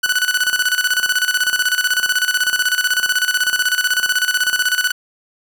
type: tone with tremolo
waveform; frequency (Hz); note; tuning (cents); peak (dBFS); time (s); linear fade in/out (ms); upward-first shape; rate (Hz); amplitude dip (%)
sawtooth; 1487; F#6; +8; -9; 0.03-4.92; 10; square; 16; 70
effects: none